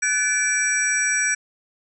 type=tone cluster; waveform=sine; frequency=1506 / 1723 / 2326 / 5780 / 7910 Hz; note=F#6 / A6 / D7 / F#8 / B8; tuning=+30 / -37 / -17 / -41 / +2 cents; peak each=-25 dBFS; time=0.02-1.35 s; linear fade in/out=10 ms; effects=none